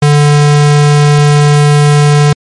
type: tone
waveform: square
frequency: 146.83 Hz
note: D3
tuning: in tune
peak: -4 dBFS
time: 0.02-2.33 s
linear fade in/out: 5 ms
effects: MP3 48 kbps